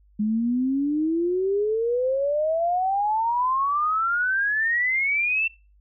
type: exponential sweep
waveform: sine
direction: up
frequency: 207.7 to 2700 Hz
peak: -20 dBFS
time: 0.19-5.48 s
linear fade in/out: 10 ms
effects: noise-tail reverb RT60 0.3 s tail -22 dB re dry + added 50 Hz sine -54 dBFS peak until 5.8 s